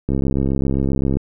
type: click train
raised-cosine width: 3 ms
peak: -7 dBFS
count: 74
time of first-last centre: 0.09-1.17 s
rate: 67.6 Hz
effects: none